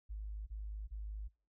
sine tone bursts, 52.2 Hz, G#1, 10 cents sharp, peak -40 dBFS, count 3, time 0.09-1.286 s, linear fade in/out 20 ms, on 380 ms, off 28 ms, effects noise-tail reverb RT60 0.4 s tail -26 dB re dry

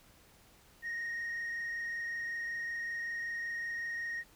sine tone with frequency modulation, 1864.7 Hz, A#6, in tune, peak -33 dBFS, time 0.82-4.24 s, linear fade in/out 50 ms, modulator 25.3 Hz, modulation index 0.67, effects tanh soft clip ceiling -34 dBFS + pink hiss -62 dBFS RMS until 4.35 s

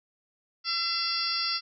harmonic tone with a mistuned harmonic, 677 Hz, E5, 46 cents sharp, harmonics 2 / 3 / 4 / 5 / 6 / 7 / 8, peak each -35 / -39 / -38 / -39 / -36 / -29 / -35 dBFS, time 0.64-1.61 s, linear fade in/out 50 ms, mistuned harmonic 6, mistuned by +64 cents, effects none

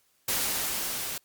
white noise with level ramp, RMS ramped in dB -27 to -34 dBFS, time 0.28-1.18 s, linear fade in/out 5 ms, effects white hiss -68 dBFS RMS until 1.24 s + Opus 48 kbps

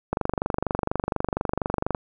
click train, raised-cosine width 1 ms, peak -9 dBFS, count 45, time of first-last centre 0.13-1.948 s, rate 24.2 Hz, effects none

